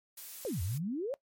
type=noise; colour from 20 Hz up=blue; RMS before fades=-45 dBFS; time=0.17-0.78 s; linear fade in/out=5 ms
type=exponential two-way sweep; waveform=sine; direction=down then up; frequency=584 to 80.5 to 584 Hz; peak=-32 dBFS; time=0.45-1.14 s; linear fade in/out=0 ms; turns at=0.62 s
effects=noise-tail reverb RT60 0.1 s tail -19 dB re dry + MP3 64 kbps